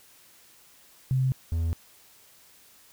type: tone pair in turn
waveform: sine / triangle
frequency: 130.81 / 82.6 Hz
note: C3 / E2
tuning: 0 / +4 cents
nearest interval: minor sixth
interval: 796 cents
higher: first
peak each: -21 / -22 dBFS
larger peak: first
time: 1.11-1.32 / 1.52-1.73 s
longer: neither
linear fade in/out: 0 ms
effects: white hiss -56 dBFS RMS until 2.92 s